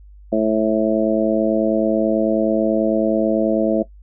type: harmonic tone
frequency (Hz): 109.2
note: A2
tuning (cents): -13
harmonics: 2 / 3 / 4 / 5 / 6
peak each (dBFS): -20 / -20 / -25 / -20 / -20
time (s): 0.32-3.83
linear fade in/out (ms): 10
effects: noise-tail reverb RT60 0.1 s tail -18 dB re dry + added 50 Hz sine -40 dBFS peak until 4.02 s